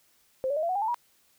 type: tone with pitch steps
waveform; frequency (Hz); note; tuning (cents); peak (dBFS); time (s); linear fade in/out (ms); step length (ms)
sine; 523.3 / 570.7 / 622.3 / 678.6 / 740.1 / 807 / 880.1 / 959.7; C5 / D5 / D#5 / F5 / F#5 / G#5 / A5 / B5; 0 / -50 / 0 / -50 / 0 / -50 / 0 / -50; -25; 0.44-0.944; 0; 63
effects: white hiss -65 dBFS RMS until 1.38 s